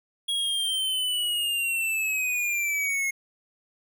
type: linear sweep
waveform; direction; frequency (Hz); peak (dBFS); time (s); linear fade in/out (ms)
square; down; 3322 to 2154; -25; 0.28-3.11; 10
effects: none